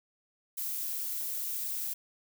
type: noise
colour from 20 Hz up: violet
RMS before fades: -35 dBFS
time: 0.57-1.94 s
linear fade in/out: 10 ms
effects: none